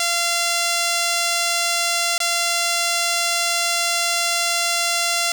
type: tone with dropouts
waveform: 5% pulse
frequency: 687 Hz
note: F5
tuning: 29 cents flat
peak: -7 dBFS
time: 0-5.32 s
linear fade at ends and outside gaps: 2 ms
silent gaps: 2.18-2.202 s
effects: none